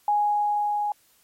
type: tone with level ramp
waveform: sine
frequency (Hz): 830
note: G#5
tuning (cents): -1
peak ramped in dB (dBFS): -18 to -23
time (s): 0.08-0.92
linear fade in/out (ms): 2
effects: white hiss -61 dBFS RMS until 1.23 s + MP3 64 kbps